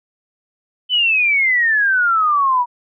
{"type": "exponential sweep", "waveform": "sine", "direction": "down", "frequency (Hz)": [3049, 953], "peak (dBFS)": -12, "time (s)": [0.89, 2.66], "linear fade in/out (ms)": 50, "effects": []}